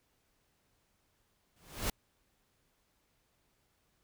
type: noise with exponential growth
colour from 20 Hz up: pink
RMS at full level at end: -30 dBFS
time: 1.56-1.9 s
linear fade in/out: 5 ms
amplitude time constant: 73 ms
effects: pink hiss -75 dBFS RMS until 4.03 s